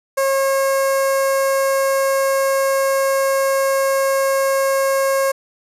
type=tone with notch filter; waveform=sawtooth; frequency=542 Hz; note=C#5; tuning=39 cents flat; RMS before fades=-17 dBFS; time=0.17-5.32 s; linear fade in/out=10 ms; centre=3400 Hz; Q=0.79; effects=resampled to 32000 Hz + 8-bit